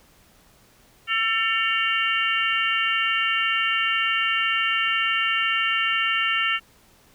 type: tone cluster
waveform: sine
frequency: 1343 / 1791 / 2237 / 2789 / 3078 Hz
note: E6 / A6 / C#7 / F7 / G7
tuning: +32 / +30 / +15 / -3 / -32 cents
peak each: -26 / -27 / -27 / -24 / -31 dBFS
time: 1.07-6.6 s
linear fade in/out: 50 ms
effects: pink hiss -56 dBFS RMS until 7.14 s